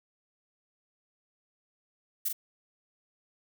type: noise with echo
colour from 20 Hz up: violet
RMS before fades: -29 dBFS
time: 2.25-2.29 s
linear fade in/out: 10 ms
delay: 40 ms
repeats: 1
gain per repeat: -4 dB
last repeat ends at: 2.33 s
effects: none